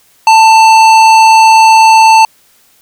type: tone with hard clipping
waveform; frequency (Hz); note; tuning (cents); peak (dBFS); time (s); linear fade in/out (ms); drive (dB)
sine; 888; A5; +16; -3; 0.27-2.25; 2; 14
effects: white hiss -48 dBFS RMS until 2.81 s